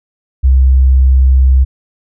sine tone, 65.41 Hz, C2, in tune, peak -4 dBFS, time 0.43-1.65 s, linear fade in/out 20 ms, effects none

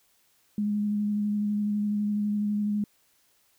sine tone with vibrato, 207.7 Hz, G#3, in tune, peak -24 dBFS, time 0.58-2.84 s, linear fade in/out 2 ms, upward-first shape square, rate 12 Hz, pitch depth 12 cents each way, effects white hiss -66 dBFS RMS until 3.58 s

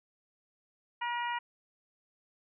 harmonic tone, 478.4 Hz, A#4, 45 cents sharp, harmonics 2 / 3 / 4 / 5 / 6, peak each -33 / -42 / -39 / -44 / -44 dBFS, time 1.01-1.39 s, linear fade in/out 10 ms, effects none

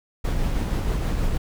brown noise with tremolo, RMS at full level -22 dBFS, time 0.24-1.38 s, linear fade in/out 10 ms, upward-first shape sine, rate 6.3 Hz, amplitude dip 25%, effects none

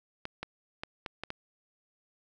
clicks, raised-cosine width 0.3 ms, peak -20 dBFS, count 6, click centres 0.254 / 0.43 / 0.835 / 1.062 / 1.236 / 1.304 s, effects none

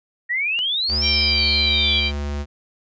sine exponential two-way sweep, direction up then down, 1864.7 to 5588 to 3259 Hz, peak -19 dBFS, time 0.29-2.01 s, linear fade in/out 20 ms, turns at 1.05 s
clicks, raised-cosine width 0.2 ms, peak -18 dBFS, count 3, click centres 0.59 / 0.9 / 1.214 s
square tone with pitch glide, 73.42 to 72.16 Hz, D2 to D2, 0 to -30 cents, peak -24 dBFS, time 0.88-2.46 s, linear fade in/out 50 ms, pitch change -30 cents, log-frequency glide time 1.83-2.15 s
harmonic tone, 784 Hz, G5, in tune, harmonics 3 / 4 / 5 / 6, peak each -22 / -24 / -26 / -28 dBFS, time 1.01-2.12 s, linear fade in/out 50 ms
effects resampled to 16000 Hz

